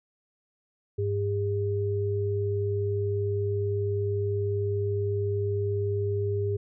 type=tone pair together; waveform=sine; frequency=100.75 / 404.4 Hz; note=G2 / G#4; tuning=+48 / -46 cents; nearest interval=2 octaves; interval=2406 cents; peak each=-27 / -28 dBFS; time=0.98-6.57 s; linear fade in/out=10 ms; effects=none